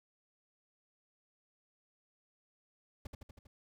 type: noise with echo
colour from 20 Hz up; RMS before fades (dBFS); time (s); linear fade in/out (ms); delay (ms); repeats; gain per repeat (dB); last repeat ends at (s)
brown; -40; 3.05-3.07; 5; 80; 5; -3; 3.47
effects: none